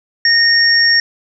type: tone pair together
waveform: sine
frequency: 1845 / 5519 Hz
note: A#6 / F8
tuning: -18 / -21 cents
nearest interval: octave + perfect fifth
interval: 1897 cents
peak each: -11 dBFS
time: 0.25-1 s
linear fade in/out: 2 ms
effects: none